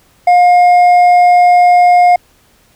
sine tone with hard clipping, 712 Hz, F5, 33 cents sharp, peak -5 dBFS, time 0.27-2.16 s, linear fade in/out 5 ms, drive 4 dB, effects pink hiss -50 dBFS RMS until 2.75 s

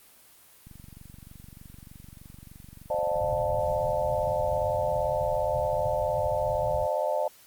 click train, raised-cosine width 5 ms, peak -34 dBFS, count 101, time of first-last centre 0.67-4.962 s, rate 23.3 Hz
sine chord, D minor seventh, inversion third, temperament equal with one note detuned, 523.3 / 600.7 / 698.5 / 880 Hz, C5 / D5 / F5 / A5, 0 / +39 / 0 / 0 cents, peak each -31 / -27 / -33 / -32 dBFS, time 2.9-7.28 s, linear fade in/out 5 ms
white low-pass noise, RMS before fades -37 dBFS, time 3.14-6.87 s, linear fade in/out 10 ms, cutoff 150 Hz, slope 96 dB/octave
effects white hiss -55 dBFS RMS until 7.46 s + Opus 32 kbps

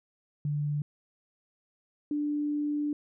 sine tone pair in turn, 147 / 294.7 Hz, D3 / D4, +2 / +6 cents, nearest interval octave, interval 1204 cents, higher second, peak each -27 dBFS, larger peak neither, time 0.45-0.82 / 2.11-2.93 s, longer second, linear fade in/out 2 ms, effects none

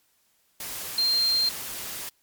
sine tone in noise, 4180 Hz, C8, 2 cents flat, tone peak -20 dBFS, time 0.98-1.49 s, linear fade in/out 2 ms, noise white, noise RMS -35 dBFS, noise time 0.6-2.09 s, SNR +12 dB, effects white hiss -67 dBFS RMS until 2.22 s + MP3 96 kbps

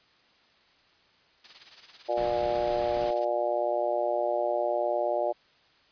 blue noise with tremolo, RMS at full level -39 dBFS, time 1.44-3.25 s, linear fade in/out 5 ms, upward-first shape sine, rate 18 Hz, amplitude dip 70%
harmonic tone, 119.4 Hz, A#2, 42 cents sharp, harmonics 3 / 4 / 5 / 6 / 7, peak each -34 / -35 / -27 / -32 / -35 dBFS, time 2.08-5.33 s, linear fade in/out 20 ms
pink noise, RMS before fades -40 dBFS, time 2.17-3.11 s, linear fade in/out 5 ms
effects white hiss -62 dBFS RMS until 5.91 s + resampled to 11025 Hz

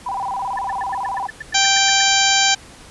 sine tone with vibrato, 880 Hz, A5, in tune, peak -21 dBFS, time 0.06-1.27 s, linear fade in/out 5 ms, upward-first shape square, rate 18 Hz, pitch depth 200 cents each way
sine tone bursts, 1760 Hz, A6, in tune, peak -25 dBFS, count 13, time 0.57-2.018 s, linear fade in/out 5 ms, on 20 ms, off 99 ms
harmonic tone, 784 Hz, G5, in tune, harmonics 1 / 2 / 3 / 4 / 5 / 6 / 7 / 8 / 9, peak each -20 / -21 / -22 / -20 / -22 / -23 / -25 / -23 / -22 dBFS, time 1.54-2.55 s, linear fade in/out 10 ms
effects pink hiss -42 dBFS RMS until 2.9 s + resampled to 24000 Hz

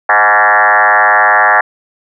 sine tone with frequency modulation, 1265 Hz, D#6, 28 cents sharp, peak -5 dBFS, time 0.09-1.61 s, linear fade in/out 5 ms, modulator 105 Hz, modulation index 5.7, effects none

